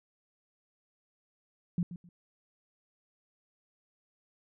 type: tone with echo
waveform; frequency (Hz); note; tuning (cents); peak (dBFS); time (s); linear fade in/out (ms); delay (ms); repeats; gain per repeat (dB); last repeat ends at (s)
sine; 174.7; F3; +1; -26; 1.78-1.83; 2; 130; 2; -13; 2.09
effects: none

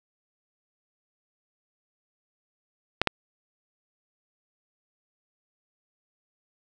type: clicks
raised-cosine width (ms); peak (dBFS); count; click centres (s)
0.3; -4; 2; 3.016 / 3.073
effects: none

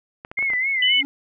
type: clicks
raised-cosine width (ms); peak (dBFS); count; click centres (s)
0.5; -20; 6; 0.249 / 0.315 / 0.389 / 0.426 / 0.502 / 0.535
type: tone with vibrato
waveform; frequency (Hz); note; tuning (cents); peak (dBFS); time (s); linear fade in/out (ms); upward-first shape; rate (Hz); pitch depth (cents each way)
sine; 2093; C7; 0; -19; 0.37-1.03; 10; sine; 3.8; 93
type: tone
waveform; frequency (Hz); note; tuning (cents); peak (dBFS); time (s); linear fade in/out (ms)
sine; 2988; F#7; +16; -16; 0.82-1.01; 5
type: tone with exponential growth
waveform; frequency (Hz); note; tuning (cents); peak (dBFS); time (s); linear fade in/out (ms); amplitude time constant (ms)
triangle; 278.9; C#4; +11; -22; 0.92-1.05; 0; 28
effects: none

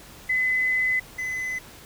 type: tone pair in turn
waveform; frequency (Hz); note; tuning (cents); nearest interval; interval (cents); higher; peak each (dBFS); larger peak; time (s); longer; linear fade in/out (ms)
sine / triangle; 2021 / 2021; B6 / B6; +39 / +39; unison; 0; neither; -20 / -25; first; 0.29-1 / 1.18-1.59; first; 10
effects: pink hiss -46 dBFS RMS until 1.85 s

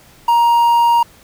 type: tone with quantisation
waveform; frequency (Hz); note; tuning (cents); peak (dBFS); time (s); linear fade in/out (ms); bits
triangle; 940; A#5; +14; -7; 0.28-1.03; 5; 6
effects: pink hiss -46 dBFS RMS until 1.23 s

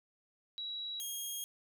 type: tone pair in turn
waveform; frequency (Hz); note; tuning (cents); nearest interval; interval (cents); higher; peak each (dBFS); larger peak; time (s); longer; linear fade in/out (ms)
sine / 10% pulse; 3889 / 3253; B7 / G#7; -27 / -37; minor third; 310; first; -38 / -30; second; 0.58-1 / 1-1.44; second; 0
effects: none

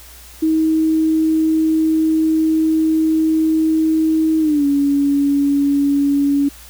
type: tone with pitch glide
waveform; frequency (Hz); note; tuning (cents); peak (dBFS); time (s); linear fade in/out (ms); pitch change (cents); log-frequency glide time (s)
sine; 317.5 to 282.9; D#4 to C#4; +35 to +35; -12; 0.42-6.49; 10; -200; 4.4-4.65
effects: added 60 Hz sine -42 dBFS peak until 6.69 s + white hiss -41 dBFS RMS until 6.69 s

